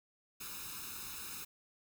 white noise with comb filter, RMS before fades -45 dBFS, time 0.4-1.45 s, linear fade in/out 10 ms, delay 0.77 ms, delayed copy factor +0.85, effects none

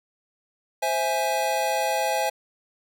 square chord, C augmented, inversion none, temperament equal, 523.3 / 659.3 / 830.6 Hz, C5 / E5 / G#5, 0 / 0 / 0 cents, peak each -29 / -28 / -26 dBFS, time 0.82-2.3 s, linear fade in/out 10 ms, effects none

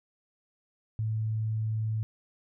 sine tone, 109.7 Hz, A2, 5 cents flat, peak -27 dBFS, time 0.99-2.03 s, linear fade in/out 0 ms, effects none

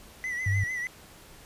triangle tone with vibrato, 1981 Hz, B6, 5 cents sharp, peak -28 dBFS, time 0.24-0.87 s, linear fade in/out 0 ms, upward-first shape triangle, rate 6.7 Hz, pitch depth 72 cents each way
sine tone, 98.9 Hz, G2, 16 cents sharp, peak -23 dBFS, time 0.46-0.64 s, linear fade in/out 5 ms
effects pink hiss -51 dBFS RMS until 1.45 s + resampled to 32000 Hz

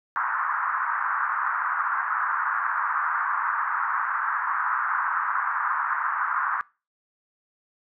pink band-pass noise, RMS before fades -26 dBFS, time 0.16-6.61 s, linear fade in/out 0 ms, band 1000 to 1600 Hz, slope 48 dB/octave, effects noise-tail reverb RT60 0.3 s tail -22 dB re dry

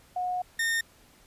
sine / 40% pulse tone pair in turn, 726 / 1829.4 Hz, F#5 / A#6, -33 / -33 cents, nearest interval octave + major third, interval 1600 cents, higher second, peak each -27 / -24 dBFS, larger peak second, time 0.16-0.42 / 0.59-0.81 s, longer first, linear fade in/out 5 ms, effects pink hiss -58 dBFS RMS until 1.26 s + resampled to 32000 Hz

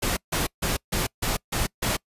pink noise bursts, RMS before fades -25 dBFS, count 7, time 0.02-1.97 s, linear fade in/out 10 ms, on 150 ms, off 150 ms, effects noise-tail reverb RT60 0.1 s tail -25 dB re dry + resampled to 32000 Hz

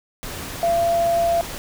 sine tone in noise, 680 Hz, F5, 46 cents flat, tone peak -16 dBFS, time 0.63-1.41 s, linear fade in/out 0 ms, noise pink, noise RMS -32 dBFS, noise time 0.23-1.58 s, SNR +13 dB, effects none

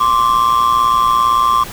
triangle ring-modulated tone, 1108.7 Hz, C#6, in tune, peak -5 dBFS, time 0-1.64 s, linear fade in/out 10 ms, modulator 58.9 Hz, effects pink hiss -30 dBFS RMS until 1.72 s

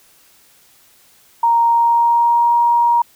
sine tone with pitch glide, 932.3 to 945.3 Hz, A#5 to A#5, 0 to +24 cents, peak -10 dBFS, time 1.43-3.02 s, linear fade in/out 5 ms, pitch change +24 cents, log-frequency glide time 1.67-2.56 s, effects white hiss -51 dBFS RMS until 3.15 s

